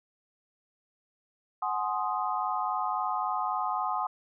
sine chord, Ab dominant seventh, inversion third, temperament equal with one note detuned, 740 / 843.7 / 1046.5 / 1244.5 Hz, Gb5 / Ab5 / C6 / Eb6, 0 / +27 / 0 / 0 cents, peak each -33 dBFS, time 1.62-4.07 s, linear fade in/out 5 ms, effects none

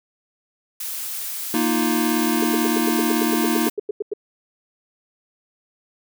blue noise, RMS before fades -29 dBFS, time 0.8-3.7 s, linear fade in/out 5 ms
square chord, Bb suspended fourth, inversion none, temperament equal, 233.1 / 311.1 / 349.2 Hz, Bb3 / Eb4 / F4, 0 / 0 / 0 cents, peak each -23 / -23 / -26 dBFS, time 1.54-3.69 s, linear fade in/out 2 ms
sine tone bursts, 415.3 Hz, G#4, in tune, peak -20 dBFS, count 16, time 2.42-4.136 s, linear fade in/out 5 ms, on 21 ms, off 92 ms
effects none

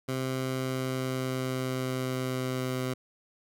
15% pulse tone with pitch glide, 130.81 to 128.64 Hz, C3 to C3, 0 to -29 cents, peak -23 dBFS, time 0.08-2.94 s, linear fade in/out 10 ms, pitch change -29 cents, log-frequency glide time 0.28-2.62 s, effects none

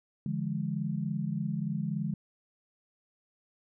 sine chord, D diminished, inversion none, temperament equal with one note detuned, 146.83 / 170.23 / 207.7 Hz, D3 / F3 / Ab3, 0 / -44 / 0 cents, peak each -34 dBFS, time 0.26-2.14 s, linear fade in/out 2 ms, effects none

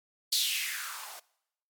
violet noise with band-pass filter sweep, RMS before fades -33 dBFS, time 0.32-1.2 s, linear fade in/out 10 ms, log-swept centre 4400 to 640 Hz, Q 4.6, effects noise-tail reverb RT60 0.8 s tail -22 dB re dry + MP3 96 kbps

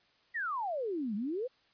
sine exponential two-way sweep, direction down then up, 1975.5 to 196 to 537 Hz, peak -32 dBFS, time 0.34-1.48 s, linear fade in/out 20 ms, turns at 1.15 s, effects white hiss -68 dBFS RMS until 1.73 s + resampled to 11025 Hz

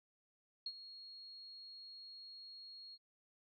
sine tone with ADSR envelope, 4295 Hz, C8, 44 cents sharp, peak -38 dBFS, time 0.66-2.98 s, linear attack 4 ms, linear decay 53 ms, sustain -13 dB, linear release 42 ms, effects none

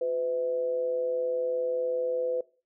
sine tone with amplitude modulation, 504 Hz, B4, 35 cents sharp, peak -23 dBFS, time 0.01-2.41 s, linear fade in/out 5 ms, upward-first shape sine, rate 145 Hz, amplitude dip 55%, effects noise-tail reverb RT60 0.4 s tail -22 dB re dry

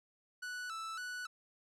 45% pulse tone with vibrato, 1396.9 Hz, F6, in tune, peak -40 dBFS, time 0.42-1.27 s, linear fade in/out 10 ms, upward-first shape square, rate 1.8 Hz, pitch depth 99 cents each way, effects low-pass 9000 Hz 12 dB/octave

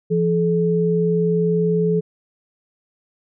sine tone pair together, 170.3 / 429.5 Hz, F3 / A4, -43 / -42 cents, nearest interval octave + major third, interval 1601 cents, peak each -18 dBFS, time 0.1-2.01 s, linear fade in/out 20 ms, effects none

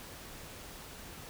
silence, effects pink hiss -48 dBFS RMS until 1.29 s

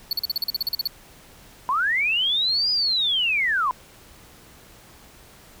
square tone bursts, 4435 Hz, C#8, in tune, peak -21 dBFS, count 13, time 0.11-0.874 s, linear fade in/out 2 ms, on 20 ms, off 42 ms
sine linear two-way sweep, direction up then down, 969 to 4978 to 969 Hz, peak -19 dBFS, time 1.69-3.71 s, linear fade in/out 0 ms, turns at 2.71 s
effects pink hiss -49 dBFS RMS until 5.6 s

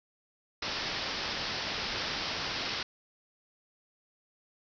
white low-pass noise, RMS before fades -35 dBFS, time 0.62-2.83 s, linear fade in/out 5 ms, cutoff 5500 Hz, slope 96 dB/octave, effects none

